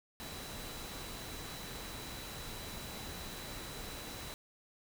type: tone in noise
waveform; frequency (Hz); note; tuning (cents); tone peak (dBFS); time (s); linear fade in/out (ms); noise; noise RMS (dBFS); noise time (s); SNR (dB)
sine; 3951; B7; 0; -52; 0.2-4.34; 0; pink; -45; 0.2-4.34; -10
effects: none

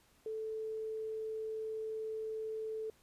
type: tone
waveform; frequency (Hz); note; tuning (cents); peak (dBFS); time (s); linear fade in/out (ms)
sine; 438.6; A4; -6; -37; 0.26-2.9; 2
effects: pink hiss -68 dBFS RMS until 3.02 s + resampled to 32000 Hz

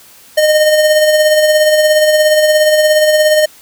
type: tone with tremolo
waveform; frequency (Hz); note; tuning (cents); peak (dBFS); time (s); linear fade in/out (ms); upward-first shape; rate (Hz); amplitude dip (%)
square; 613; D#5; -26; -6; 0.37-3.46; 10; sine; 17; 40
effects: white hiss -41 dBFS RMS until 3.61 s

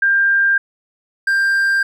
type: tone pair in turn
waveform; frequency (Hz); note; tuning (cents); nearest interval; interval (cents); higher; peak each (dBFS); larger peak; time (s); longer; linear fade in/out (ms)
sine / triangle; 1594 / 1588; G6 / G6; +28 / +22; unison; 6; first; -11; neither; 0.02-0.58 / 1.27-1.83; neither; 5
effects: none

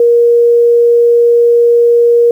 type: tone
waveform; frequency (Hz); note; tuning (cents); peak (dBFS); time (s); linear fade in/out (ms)
sine; 472.8; A#4; +24; -4; 0-2.31; 2
effects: 7-bit

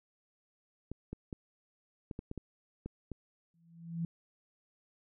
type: clicks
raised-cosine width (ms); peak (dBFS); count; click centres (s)
3; -27; 9; 0.916 / 1.13 / 1.328 / 2.112 / 2.191 / 2.314 / 2.377 / 2.86 / 3.117
type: tone with exponential growth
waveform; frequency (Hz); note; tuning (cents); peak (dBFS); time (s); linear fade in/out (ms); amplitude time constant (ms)
sine; 167.4; E3; +27; -30; 3.54-4.05; 2; 110
effects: none

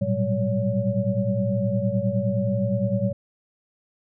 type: tone cluster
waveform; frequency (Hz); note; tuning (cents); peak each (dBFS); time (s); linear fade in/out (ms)
sine; 110.2 / 120.4 / 187.8 / 197 / 565; A2 / B2 / F#3 / G3 / C#5; +3 / -44 / +26 / +9 / +33; -27; 0.01-3.13; 10
effects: none

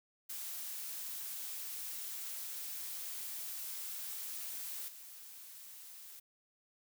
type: noise with level steps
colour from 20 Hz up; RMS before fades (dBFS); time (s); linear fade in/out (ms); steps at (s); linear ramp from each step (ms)
blue; -43 / -52; 0.29-6.2; 10; 4.88; 5
effects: none

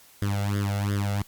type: tone with flanger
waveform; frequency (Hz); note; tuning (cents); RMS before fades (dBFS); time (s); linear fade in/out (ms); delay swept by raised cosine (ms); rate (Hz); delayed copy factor
sawtooth; 101; G#2; -48; -26; 0.22-1.22; 0; 0.59 to 1.48; 2.8; +0.95
effects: white hiss -54 dBFS RMS until 1.27 s + Opus 48 kbps

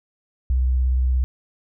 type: tone with vibrato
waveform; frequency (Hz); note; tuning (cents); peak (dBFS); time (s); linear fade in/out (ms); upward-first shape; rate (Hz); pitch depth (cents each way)
sine; 63.6; C2; -48; -16; 0.5-1.24; 0; sine; 17; 33
effects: none

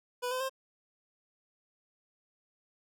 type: tone with pitch steps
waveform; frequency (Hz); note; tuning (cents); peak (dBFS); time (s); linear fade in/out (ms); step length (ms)
25% pulse; 493.6 / 511.3 / 529.6; B4 / C5 / C5; -1 / -40 / +21; -28; 0.22-0.496; 20; 92
effects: none

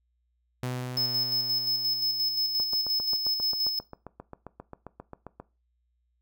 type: tone with exponential decay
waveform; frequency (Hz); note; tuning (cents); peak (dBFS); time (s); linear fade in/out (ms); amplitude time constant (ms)
sawtooth; 125.9; B2; +34; -25; 0.63-3.03; 0; 520
type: tone with tremolo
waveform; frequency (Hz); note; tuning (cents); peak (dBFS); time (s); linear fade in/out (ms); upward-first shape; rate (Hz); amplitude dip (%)
square; 5200; E8; -24; -25; 0.97-3.79; 2; square; 5.7; 45
type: click train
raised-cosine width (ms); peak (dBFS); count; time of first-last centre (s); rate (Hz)
1; -26; 22; 2.6-5.4; 7.5
effects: noise-tail reverb RT60 0.3 s tail -19 dB re dry + added 60 Hz sine -70 dBFS peak until 6.21 s

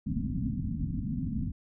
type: low-pass noise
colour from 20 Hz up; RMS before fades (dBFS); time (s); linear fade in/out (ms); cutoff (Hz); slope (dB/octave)
white; -32; 0.06-1.52; 10; 270; 96
effects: none

